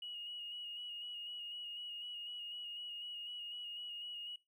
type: tone with vibrato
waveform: triangle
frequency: 2891 Hz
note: F#7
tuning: 41 cents flat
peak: -40 dBFS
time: 0.02-4.36 s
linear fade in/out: 5 ms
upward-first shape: square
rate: 4 Hz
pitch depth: 20 cents each way
effects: noise-tail reverb RT60 0.2 s tail -21 dB re dry + tanh soft clip ceiling -41 dBFS